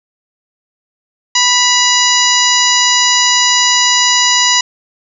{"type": "harmonic tone with a mistuned harmonic", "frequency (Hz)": 987.8, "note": "B5", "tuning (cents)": 0, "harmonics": [1, 2, 3, 4, 5, 6, 7], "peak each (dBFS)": [-16, -16, -16, -16, -16, -16, -16], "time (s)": [1.35, 4.61], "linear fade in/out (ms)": 5, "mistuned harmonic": 3, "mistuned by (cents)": -44, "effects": []}